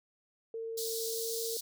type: tone with pitch glide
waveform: sine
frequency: 453 to 456.4 Hz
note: A#4 to A#4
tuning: -50 to -37 cents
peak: -36 dBFS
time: 0.54-1.57 s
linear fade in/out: 2 ms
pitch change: +13 cents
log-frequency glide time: 1.07-1.29 s
type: high-pass noise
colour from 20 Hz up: pink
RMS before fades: -38 dBFS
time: 0.77-1.61 s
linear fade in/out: 10 ms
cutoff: 3900 Hz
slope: 48 dB/octave
effects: none